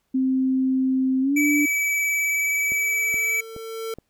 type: tone with pitch glide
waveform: sine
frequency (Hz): 261.6 to 293.6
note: C4 to D4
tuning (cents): 0 to 0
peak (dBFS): -18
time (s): 0.14-1.66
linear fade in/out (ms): 10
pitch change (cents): +200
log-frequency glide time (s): 1.21-1.38
type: tone with vibrato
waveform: square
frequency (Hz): 2294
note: D7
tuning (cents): -41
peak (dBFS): -21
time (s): 1.36-3.41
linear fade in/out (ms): 10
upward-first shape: triangle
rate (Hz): 19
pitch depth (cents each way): 21
type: tone with exponential growth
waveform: square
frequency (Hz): 450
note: A4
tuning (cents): +39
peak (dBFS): -27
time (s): 2.1-3.94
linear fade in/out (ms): 2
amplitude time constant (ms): 400
type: click train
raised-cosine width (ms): 2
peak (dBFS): -24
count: 4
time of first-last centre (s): 2.72-3.986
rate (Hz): 2.37
effects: pink hiss -72 dBFS RMS until 4.09 s